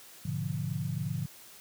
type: chord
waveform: sine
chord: G# diminished seventh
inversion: none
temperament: equal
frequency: 103.83 / 123.47 / 146.83 / 174.61 Hz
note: G#2 / B2 / D3 / F3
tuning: 0 / 0 / 0 / 0 cents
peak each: -37 / -37 / -34 / -37 dBFS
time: 0.25-1.26 s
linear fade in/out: 5 ms
effects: white hiss -52 dBFS RMS until 1.6 s + high-pass 60 Hz 12 dB/octave